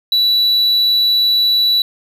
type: tone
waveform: triangle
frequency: 3943 Hz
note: B7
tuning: 4 cents flat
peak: -9 dBFS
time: 0.12-1.82 s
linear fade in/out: 2 ms
effects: none